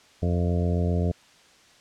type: harmonic tone with a mistuned harmonic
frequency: 87.5 Hz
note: F2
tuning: 4 cents sharp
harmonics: 1 / 2 / 3 / 4 / 5 / 6 / 7 / 8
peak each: -23 / -27 / -34 / -37 / -33 / -38 / -36 / -40 dBFS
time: 0.22-1.12 s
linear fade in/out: 10 ms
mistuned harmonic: 8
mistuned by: -28 cents
effects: white hiss -55 dBFS RMS until 1.8 s + low-pass 6000 Hz 12 dB/octave